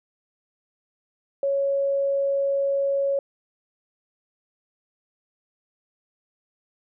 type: tone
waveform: sine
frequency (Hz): 554.4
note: C#5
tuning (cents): 0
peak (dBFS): -20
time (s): 1.43-3.19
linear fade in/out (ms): 2
effects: none